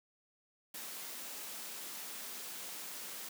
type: high-pass noise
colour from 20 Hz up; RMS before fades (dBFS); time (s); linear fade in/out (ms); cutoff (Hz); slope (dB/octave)
white; -45; 0.74-3.29; 5; 160; 48
effects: none